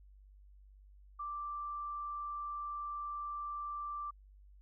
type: tone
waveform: sine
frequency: 1174.7 Hz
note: D6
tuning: in tune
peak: -38 dBFS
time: 1.19-4.11 s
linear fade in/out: 10 ms
effects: added 49 Hz sine -56 dBFS peak until 4.61 s